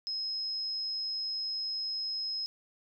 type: tone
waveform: sine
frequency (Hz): 5130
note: E8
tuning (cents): -48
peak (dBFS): -32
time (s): 0.07-2.46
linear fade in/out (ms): 0
effects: none